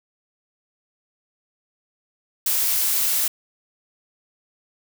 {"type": "noise", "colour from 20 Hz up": "blue", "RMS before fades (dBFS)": -21, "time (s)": [2.46, 3.28], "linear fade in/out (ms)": 5, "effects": []}